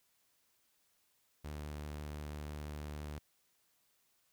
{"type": "tone", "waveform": "sawtooth", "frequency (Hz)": 74.5, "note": "D2", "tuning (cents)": 25, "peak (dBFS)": -38, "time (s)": [1.44, 3.19], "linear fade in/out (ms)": 10, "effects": ["white hiss -75 dBFS RMS until 4.32 s"]}